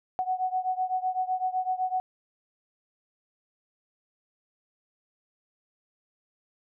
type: beating tone pair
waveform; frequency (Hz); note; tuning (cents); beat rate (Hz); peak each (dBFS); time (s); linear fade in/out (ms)
sine; 740 / 747.9; F#5 / F#5; 0 / +18; 7.9; -28 / -30; 0.19-2; 0
effects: none